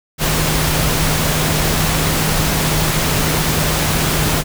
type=tone in noise; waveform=sine; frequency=155.56 Hz; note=D#3; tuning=in tune; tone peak=-20 dBFS; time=0.18-4.44 s; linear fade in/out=50 ms; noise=pink; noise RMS=-17 dBFS; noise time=0.18-4.44 s; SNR=-6 dB; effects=none